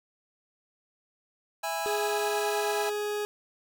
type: chord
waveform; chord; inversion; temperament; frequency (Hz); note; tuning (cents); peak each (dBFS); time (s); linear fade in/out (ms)
sawtooth; E major; none; just; 659.3 / 824.1 / 988.9; E5 / G#5 / B5; 0 / -14 / +2; -30 / -28 / -34; 1.63-2.9; 10
type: tone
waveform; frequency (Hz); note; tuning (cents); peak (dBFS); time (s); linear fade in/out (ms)
40% pulse; 416.7; G#4; +6; -28; 1.86-3.25; 0
effects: none